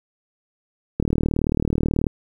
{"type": "click train", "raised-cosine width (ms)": 3, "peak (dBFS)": -7, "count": 42, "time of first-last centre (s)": [1, 2.068], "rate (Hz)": 38.4, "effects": ["8-bit"]}